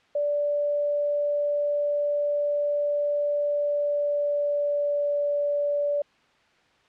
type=tone with pitch glide; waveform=sine; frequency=583 to 579.3 Hz; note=D5 to D5; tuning=-13 to -24 cents; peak=-22 dBFS; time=0.15-6.02 s; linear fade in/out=5 ms; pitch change=-11 cents; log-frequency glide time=3.47-5.08 s; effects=white hiss -61 dBFS RMS until 6.88 s + low-pass 3000 Hz 12 dB/octave